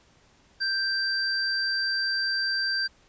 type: tone pair together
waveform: sine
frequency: 1570 / 4705 Hz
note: G6 / D8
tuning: +2 / +2 cents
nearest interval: octave + perfect fifth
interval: 1900 cents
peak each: -27 dBFS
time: 0.6-2.88 s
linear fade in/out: 20 ms
effects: pink hiss -60 dBFS RMS until 3.08 s + resampled to 16000 Hz